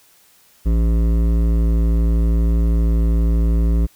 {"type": "tone with hard clipping", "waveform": "sine", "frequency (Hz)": 56.3, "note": "A1", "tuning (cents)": 40, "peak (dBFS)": -15, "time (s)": [0.65, 3.87], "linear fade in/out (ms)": 20, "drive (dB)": 13, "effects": ["white hiss -53 dBFS RMS until 3.95 s"]}